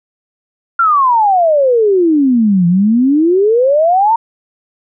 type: exponential two-way sweep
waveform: sine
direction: down then up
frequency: 1400 to 169.1 to 939 Hz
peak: -7 dBFS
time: 0.79-4.16 s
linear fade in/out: 5 ms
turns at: 2.67 s
effects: none